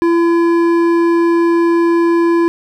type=tone with hard clipping; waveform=sine; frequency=338.2 Hz; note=E4; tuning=44 cents sharp; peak=-11 dBFS; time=0.02-2.48 s; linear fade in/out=0 ms; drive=10 dB; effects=none